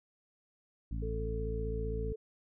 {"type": "harmonic tone", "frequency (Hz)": 55.4, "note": "A1", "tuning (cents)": 13, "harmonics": [1, 2, 3, 4, 5], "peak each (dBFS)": [-35, -41, -45, -47, -49], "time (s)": [0.91, 2.13], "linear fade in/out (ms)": 5}
{"type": "tone", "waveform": "sine", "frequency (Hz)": 440, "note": "A4", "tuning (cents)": 0, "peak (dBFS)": -38, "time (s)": [1.02, 2.16], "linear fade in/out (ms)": 10}
{"effects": []}